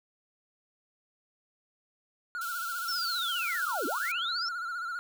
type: tone with vibrato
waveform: triangle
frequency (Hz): 1396.9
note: F6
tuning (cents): 0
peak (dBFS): -31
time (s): 2.35-4.99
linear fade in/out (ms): 0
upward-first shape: sine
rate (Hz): 15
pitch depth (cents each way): 79
type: high-pass noise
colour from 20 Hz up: white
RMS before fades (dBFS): -42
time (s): 2.41-4.12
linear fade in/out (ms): 5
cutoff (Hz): 2700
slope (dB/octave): 48
type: linear two-way sweep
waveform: sine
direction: down then up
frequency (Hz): 5500 to 247.2 to 5500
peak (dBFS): -31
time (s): 2.88-4.49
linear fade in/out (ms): 5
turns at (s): 3.86
effects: none